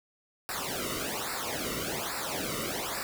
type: noise with flanger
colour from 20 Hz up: pink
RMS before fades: -34 dBFS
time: 0.49-3.03 s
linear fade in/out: 0 ms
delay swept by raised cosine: 0.31 to 1.23 ms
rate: 1.2 Hz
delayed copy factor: -0.9
effects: none